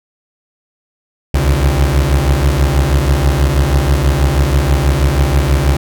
30% pulse beating tone pair, 66.2 / 72.4 Hz, C2 / D2, +21 / -24 cents, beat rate 6.2 Hz, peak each -10 dBFS, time 1.34-5.77 s, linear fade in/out 5 ms, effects none

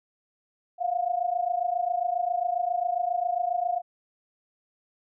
sine tone pair together, 694.6 / 722 Hz, F5 / F#5, -10 / -43 cents, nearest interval minor second, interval 67 cents, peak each -27 dBFS, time 0.78-3.82 s, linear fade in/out 50 ms, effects none

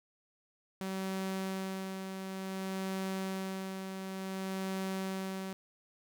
sawtooth tone with tremolo, 190.7 Hz, G3, 47 cents flat, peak -30 dBFS, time 0.81-5.53 s, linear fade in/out 0 ms, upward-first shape sine, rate 0.56 Hz, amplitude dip 45%, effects none

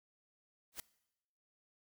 white noise with exponential growth, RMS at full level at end -38 dBFS, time 0.72-0.8 s, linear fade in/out 1 ms, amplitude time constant 16 ms, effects noise-tail reverb RT60 0.9 s tail -21 dB re dry

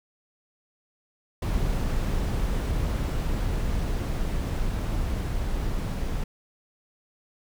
brown noise with level ramp, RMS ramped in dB -25 to -28 dBFS, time 1.42-6.24 s, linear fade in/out 5 ms, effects none

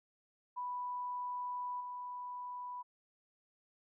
sine tone with level steps, 987.8 Hz, B5, in tune, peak -37 / -41 dBFS, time 0.56-2.83 s, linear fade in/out 20 ms, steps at 1.8 s, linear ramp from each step 10 ms, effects none

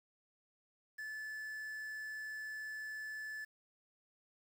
triangle tone with quantisation, 1737 Hz, A6, 23 cents flat, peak -40 dBFS, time 0.98-3.45 s, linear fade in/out 10 ms, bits 10, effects none

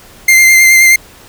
45% pulse tone with vibrato, 2093 Hz, C7, in tune, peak -3 dBFS, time 0.28-0.96 s, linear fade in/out 5 ms, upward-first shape triangle, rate 9.5 Hz, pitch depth 22 cents each way, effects pink hiss -38 dBFS RMS until 1.28 s

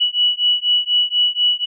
sine beating tone pair, 2940 / 2944.1 Hz, F#7 / F#7, -12 / -9 cents, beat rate 4.1 Hz, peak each -17 dBFS, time 0-1.66 s, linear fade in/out 20 ms, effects none

